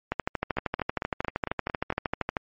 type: two click trains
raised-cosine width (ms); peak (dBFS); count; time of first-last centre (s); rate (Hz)
0.5; -14 / -11; 7 / 30; 0.57-1.924 / 0.12-2.368; 4.43 / 12.9
effects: MP3 32 kbps